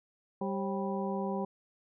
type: harmonic tone with a mistuned harmonic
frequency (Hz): 196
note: G3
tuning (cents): 0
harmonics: 1 / 2 / 3 / 4 / 5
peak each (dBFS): -34 / -37 / -39 / -40 / -41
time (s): 0.41-1.45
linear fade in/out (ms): 5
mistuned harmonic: 3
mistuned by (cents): -140
effects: none